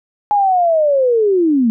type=linear sweep; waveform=sine; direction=down; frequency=840 to 217.9 Hz; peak=-10 dBFS; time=0.31-1.7 s; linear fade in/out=0 ms; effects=none

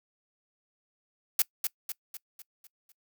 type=noise with echo; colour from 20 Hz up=blue; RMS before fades=-23 dBFS; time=1.39-1.42 s; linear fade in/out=2 ms; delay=250 ms; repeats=6; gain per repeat=-6 dB; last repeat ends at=2.92 s; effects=noise-tail reverb RT60 0.1 s tail -23 dB re dry

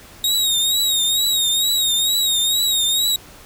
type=tone with vibrato; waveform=sawtooth; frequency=3762 Hz; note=A#7; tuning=15 cents sharp; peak=-13 dBFS; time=0.24-3.16 s; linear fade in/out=2 ms; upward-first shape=triangle; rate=2.2 Hz; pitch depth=85 cents each way; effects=pink hiss -43 dBFS RMS until 3.45 s

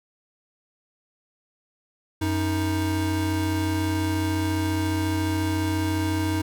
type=tone pair together; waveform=square; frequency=93.1 / 313.6 Hz; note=F#2 / D#4; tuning=+11 / +14 cents; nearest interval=octave + major sixth; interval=2103 cents; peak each=-26 dBFS; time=2.21-6.42 s; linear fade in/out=10 ms; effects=none

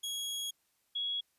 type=tone pair in turn; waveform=sawtooth / sine; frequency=3318 / 3335 Hz; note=G#7 / G#7; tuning=-2 / +7 cents; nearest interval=unison; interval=9 cents; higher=second; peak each=-32 / -32 dBFS; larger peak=neither; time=0.03-0.51 / 0.95-1.21 s; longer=first; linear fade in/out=10 ms; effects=white hiss -75 dBFS RMS until 1.38 s + resampled to 32000 Hz

